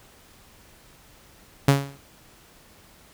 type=tone with exponential decay; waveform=sawtooth; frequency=139.2 Hz; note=C#3; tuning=8 cents sharp; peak=-8 dBFS; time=1.68-1.98 s; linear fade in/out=5 ms; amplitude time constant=65 ms; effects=pink hiss -53 dBFS RMS until 3.13 s